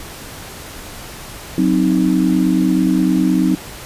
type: chord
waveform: sine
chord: C diminished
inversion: second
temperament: equal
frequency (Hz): 185 / 261.6 / 311.1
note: Gb3 / C4 / Eb4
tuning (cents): 0 / 0 / 0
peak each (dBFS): -16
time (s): 1.58-3.55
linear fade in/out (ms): 2
effects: pink hiss -33 dBFS RMS until 3.85 s + resampled to 32000 Hz